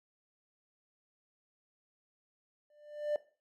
triangle tone with exponential growth, 594 Hz, D5, 20 cents sharp, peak -24 dBFS, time 2.7-3.16 s, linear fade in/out 2 ms, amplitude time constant 100 ms, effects noise-tail reverb RT60 0.4 s tail -19 dB re dry + tanh soft clip ceiling -23 dBFS

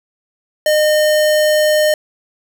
square tone, 610 Hz, D#5, 34 cents flat, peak -11 dBFS, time 0.66-1.94 s, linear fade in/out 2 ms, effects none

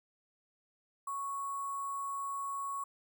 sine tone with sample-and-hold, 1108.7 Hz, C#6, in tune, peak -35 dBFS, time 1.07-2.84 s, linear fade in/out 5 ms, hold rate 8820 Hz, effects none

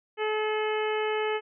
harmonic tone, 429.7 Hz, A4, 41 cents flat, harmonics 1 / 2 / 3 / 4 / 5 / 6 / 7, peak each -27 / -33 / -37 / -38 / -37 / -40 / -40 dBFS, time 0.17-1.41 s, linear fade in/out 50 ms, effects none

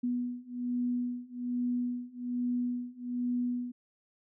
sine beating tone pair, 244.5 / 245.7 Hz, B3 / B3, -17 / -9 cents, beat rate 1.2 Hz, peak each -34 / -33 dBFS, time 0.03-3.72 s, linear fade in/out 10 ms, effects none

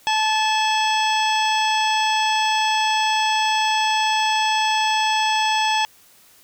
harmonic tone with a mistuned harmonic, 869 Hz, A5, 22 cents flat, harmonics 1 / 2 / 3 / 4 / 5 / 6 / 7 / 9, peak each -19 / -27 / -26 / -24 / -37 / -31 / -35 / -36 dBFS, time 0.07-5.85 s, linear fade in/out 0 ms, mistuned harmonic 4, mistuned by -70 cents, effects white hiss -52 dBFS RMS until 6.43 s

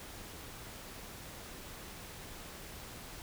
silence, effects pink hiss -48 dBFS RMS until 3.22 s

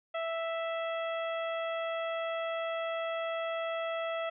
harmonic tone, 659.3 Hz, E5, in tune, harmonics 1 / 2 / 3 / 4 / 5, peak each -33 / -39 / -43 / -45 / -47 dBFS, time 0.14-4.3 s, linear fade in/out 10 ms, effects none

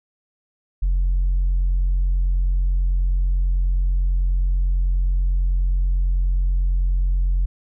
sine tone, 44.61 Hz, F1, 38 cents sharp, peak -14 dBFS, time 0.82-7.46 s, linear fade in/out 10 ms, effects tanh soft clip ceiling -14 dBFS

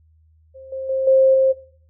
sine tone with level steps, 530 Hz, C5, 22 cents sharp, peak -37 / -25 / -18 / -10 / -12 dBFS, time 0.54-1.53 s, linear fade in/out 20 ms, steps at 0.72 / 0.89 / 1.07 / 1.34 s, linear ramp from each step 5 ms, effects noise-tail reverb RT60 0.5 s tail -19 dB re dry + added 79 Hz sine -52 dBFS peak until 1.89 s

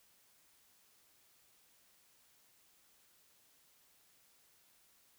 silence, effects white hiss -69 dBFS RMS until 5.18 s

